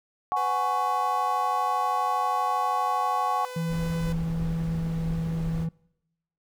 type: chord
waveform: sine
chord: F# suspended second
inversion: none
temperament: just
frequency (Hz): 740 / 832.5 / 1110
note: F#5 / G#5 / C#6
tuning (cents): 0 / +4 / +2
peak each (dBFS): -28 / -28 / -26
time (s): 0.32-3.45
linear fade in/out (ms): 0
type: tone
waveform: sawtooth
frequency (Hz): 502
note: B4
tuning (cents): +28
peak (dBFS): -32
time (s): 0.36-4.13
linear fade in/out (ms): 10
type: tone with pitch glide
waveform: triangle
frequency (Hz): 164.81 to 163.48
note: E3 to E3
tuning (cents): 0 to -14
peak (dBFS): -24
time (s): 3.56-5.69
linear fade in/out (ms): 5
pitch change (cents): -14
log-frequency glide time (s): 4.18-5.27
type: noise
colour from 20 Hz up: brown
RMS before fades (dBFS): -35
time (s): 3.68-5.68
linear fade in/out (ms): 50
effects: noise-tail reverb RT60 0.9 s tail -25 dB re dry